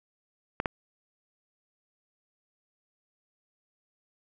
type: clicks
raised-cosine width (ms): 0.5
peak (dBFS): -13 / -12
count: 2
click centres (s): 0.601 / 0.658
effects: none